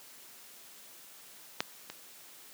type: clicks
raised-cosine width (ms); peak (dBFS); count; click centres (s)
0.2; -11 / -23; 2; 1.605 / 1.9
effects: white hiss -53 dBFS RMS until 2.53 s + high-pass 150 Hz 12 dB/octave